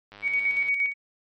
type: click train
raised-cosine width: 0.3 ms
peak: -29 dBFS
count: 58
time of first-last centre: 0.12-0.679 s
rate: 102 Hz
type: tone with tremolo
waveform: sine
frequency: 2247 Hz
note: C#7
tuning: 23 cents sharp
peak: -20 dBFS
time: 0.22-0.94 s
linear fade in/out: 50 ms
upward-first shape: square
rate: 8.6 Hz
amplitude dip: 45%
effects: MP3 48 kbps